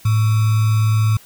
sine tone with sample-and-hold, 108.6 Hz, A2, 22 cents flat, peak -12 dBFS, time 0.05-1.17 s, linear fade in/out 5 ms, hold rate 1225 Hz, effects white hiss -46 dBFS RMS until 1.25 s

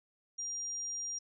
sine tone, 5700 Hz, F8, 34 cents sharp, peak -36 dBFS, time 0.38-1.19 s, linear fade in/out 10 ms, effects none

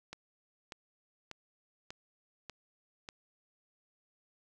click train, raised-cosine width 0.2 ms, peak -26 dBFS, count 6, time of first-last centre 0.13-3.089 s, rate 1.69 Hz, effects none

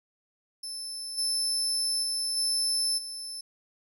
30% pulse tone with level steps, 5274 Hz, E8, in tune, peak -31 / -22 / -24 / -21 / -32 dBFS, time 0.63-3.41 s, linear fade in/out 5 ms, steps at 1.17 / 2.02 / 2.36 / 2.97 s, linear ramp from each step 20 ms, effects none

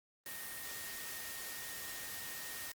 sine tone in noise, 1851 Hz, A#6, 13 cents flat, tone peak -50 dBFS, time 0.26-2.72 s, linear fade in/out 2 ms, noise white, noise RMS -45 dBFS, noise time 0.26-2.72 s, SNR -8 dB, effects Opus 32 kbps

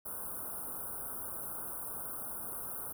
white band-stop noise, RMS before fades -41 dBFS, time 0.05-2.93 s, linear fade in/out 10 ms, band 1500 to 9100 Hz, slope 96 dB/octave, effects none

